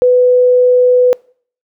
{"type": "tone", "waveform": "sine", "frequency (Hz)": 498, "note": "B4", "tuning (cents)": 14, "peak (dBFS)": -5, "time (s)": [0.02, 1.13], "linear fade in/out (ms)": 0, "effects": ["noise-tail reverb RT60 0.5 s tail -25 dB re dry"]}